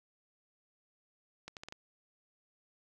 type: accelerating click train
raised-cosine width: 0.2 ms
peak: -27 dBFS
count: 5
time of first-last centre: 1.48-1.724 s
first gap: 88 ms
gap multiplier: 0.76
effects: none